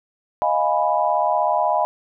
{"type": "chord", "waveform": "sine", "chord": "F half-diminished seventh", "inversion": "third", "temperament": "equal", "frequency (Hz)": [622.3, 698.5, 830.6, 987.8], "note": ["Eb5", "F5", "Ab5", "Cb6"], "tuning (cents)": [0, 0, 0, 0], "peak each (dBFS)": -22, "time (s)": [0.42, 1.85], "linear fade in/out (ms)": 0, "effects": []}